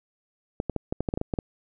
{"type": "clicks", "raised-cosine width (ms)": 2, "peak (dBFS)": -13, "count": 11, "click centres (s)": [0.601, 0.697, 0.763, 0.925, 1.006, 1.088, 1.139, 1.175, 1.214, 1.338, 1.388], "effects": []}